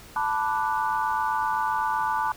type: chord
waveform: sine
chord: B minor seventh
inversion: third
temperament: equal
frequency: 880 / 987.8 / 1174.7 / 1480 Hz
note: A5 / B5 / D6 / F#6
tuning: 0 / 0 / 0 / 0 cents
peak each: -26 / -28 / -30 / -32 dBFS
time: 0.16-2.32 s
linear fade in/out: 2 ms
effects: pink hiss -47 dBFS RMS until 2.36 s